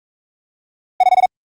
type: tone bursts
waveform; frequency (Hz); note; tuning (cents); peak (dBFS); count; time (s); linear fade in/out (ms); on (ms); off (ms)
triangle; 740; F#5; 0; -5; 5; 1-1.259; 5; 35; 21
effects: Opus 32 kbps